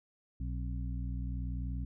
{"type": "harmonic tone with a mistuned harmonic", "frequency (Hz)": 60.7, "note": "B1", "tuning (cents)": -29, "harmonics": [1, 2, 3, 4], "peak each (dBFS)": [-35, -41, -45, -47], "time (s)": [0.4, 1.85], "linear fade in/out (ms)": 5, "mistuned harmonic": 4, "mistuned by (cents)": 150, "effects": []}